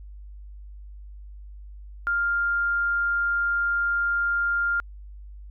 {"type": "tone", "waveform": "sine", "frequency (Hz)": 1400, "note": "F6", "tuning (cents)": 4, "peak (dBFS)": -21, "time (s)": [2.07, 4.8], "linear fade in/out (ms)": 0, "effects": ["added 50 Hz sine -39 dBFS peak until 5.5 s"]}